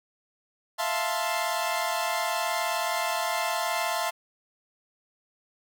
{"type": "chord", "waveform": "sawtooth", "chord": "F major seventh", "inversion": "third", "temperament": "equal", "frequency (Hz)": [659.3, 698.5, 880, 1046.5], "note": ["E5", "F5", "A5", "C6"], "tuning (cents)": [0, 0, 0, 0], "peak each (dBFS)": -28, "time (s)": [0.78, 4.11], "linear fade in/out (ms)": 20, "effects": []}